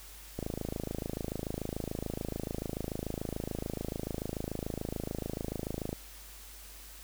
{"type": "click train", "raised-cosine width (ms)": 2, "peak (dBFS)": -21, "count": 150, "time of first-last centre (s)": [0.39, 5.929], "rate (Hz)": 26.9, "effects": ["added 50 Hz sine -51 dBFS peak until 7.03 s", "white hiss -51 dBFS RMS until 7.03 s"]}